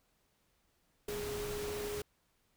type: tone in noise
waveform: sine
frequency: 415.3 Hz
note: G#4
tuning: in tune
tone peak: -38 dBFS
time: 1.08-2.02 s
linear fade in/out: 5 ms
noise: pink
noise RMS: -43 dBFS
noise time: 1.08-2.02 s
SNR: +2 dB
effects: pink hiss -75 dBFS RMS until 2.56 s